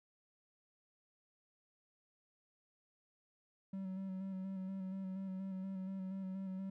triangle tone with vibrato, 190.3 Hz, F#3, 49 cents sharp, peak -38 dBFS, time 3.73-6.7 s, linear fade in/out 5 ms, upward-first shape square, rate 4.2 Hz, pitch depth 23 cents each way, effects none

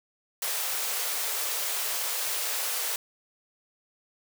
white high-pass noise, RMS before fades -30 dBFS, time 0.42-2.96 s, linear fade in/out 2 ms, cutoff 410 Hz, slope 48 dB/octave, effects none

